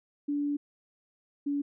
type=tone pair in turn; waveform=sine; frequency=289.2 / 285.5 Hz; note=D4 / D4; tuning=-27 / -49 cents; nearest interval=unison; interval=22 cents; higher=first; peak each=-27 dBFS; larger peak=neither; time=0.28-0.57 / 1.46-1.62 s; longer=first; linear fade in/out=10 ms; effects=none